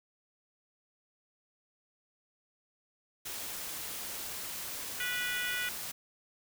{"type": "noise", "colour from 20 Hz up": "white", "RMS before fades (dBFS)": -40, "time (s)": [3.25, 5.92], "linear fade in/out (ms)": 10}
{"type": "harmonic tone", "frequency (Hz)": 490.5, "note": "B4", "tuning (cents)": -12, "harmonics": [3, 4, 5, 6, 7], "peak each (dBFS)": [-36, -38, -40, -42, -43], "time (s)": [5, 5.69], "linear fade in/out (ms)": 2}
{"effects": []}